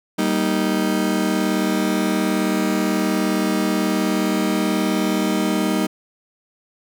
35% pulse chord, Eb major, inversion first, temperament just, 194.45 / 233.3 / 311.1 Hz, G3 / Bb3 / Eb4, -14 / +2 / 0 cents, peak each -20 / -22 / -20 dBFS, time 0.18-5.87 s, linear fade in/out 10 ms, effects none

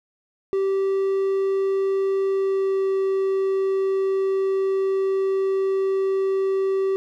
triangle tone with pitch glide, 388.5 to 386 Hz, G4 to G4, -16 to -27 cents, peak -17 dBFS, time 0.53-6.96 s, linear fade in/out 0 ms, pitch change -11 cents, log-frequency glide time 2.28-2.92 s, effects none

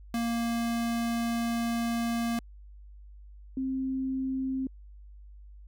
square / sine tone pair in turn, 233.1 / 263.6 Hz, A#3 / C4, 0 / +13 cents, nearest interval major second, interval 213 cents, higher second, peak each -28 dBFS, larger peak neither, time 0.14-2.39 / 3.57-4.67 s, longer first, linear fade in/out 2 ms, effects added 50 Hz sine -46 dBFS peak until 5.67 s

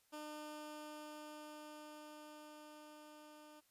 15% pulse tone with level ramp, 302.1 Hz, D4, 49 cents sharp, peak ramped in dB -40 to -51 dBFS, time 0.12-3.61 s, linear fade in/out 20 ms, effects white hiss -75 dBFS RMS until 3.7 s + resampled to 32000 Hz

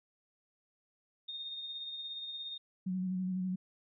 sine tone with tremolo, 3679 Hz, A#7, 24 cents flat, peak -38 dBFS, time 1.28-2.58 s, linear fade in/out 10 ms, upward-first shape sine, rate 17 Hz, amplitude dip 35%
sine tone with vibrato, 185 Hz, F#3, in tune, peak -32 dBFS, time 2.86-3.56 s, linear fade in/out 10 ms, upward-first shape square, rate 12 Hz, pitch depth 23 cents each way
effects none

